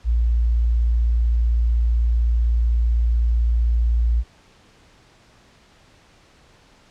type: tone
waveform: sine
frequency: 57.9 Hz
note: A#1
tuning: 11 cents flat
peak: -15 dBFS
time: 0.04-4.24 s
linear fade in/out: 50 ms
effects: pink hiss -53 dBFS RMS until 6.9 s + low-pass 6000 Hz 12 dB/octave